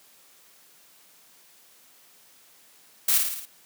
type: noise with echo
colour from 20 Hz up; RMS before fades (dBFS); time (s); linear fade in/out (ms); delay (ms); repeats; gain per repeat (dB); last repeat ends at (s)
blue; -21; 3.08-3.18; 5; 55; 5; -4; 3.455
effects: white hiss -56 dBFS RMS until 3.65 s + high-pass 150 Hz 12 dB/octave